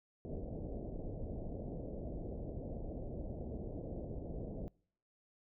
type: low-pass noise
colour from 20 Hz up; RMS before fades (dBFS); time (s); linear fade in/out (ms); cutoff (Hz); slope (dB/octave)
pink; -43; 0.25-4.68; 0; 650; 48
effects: noise-tail reverb RT60 0.6 s tail -26 dB re dry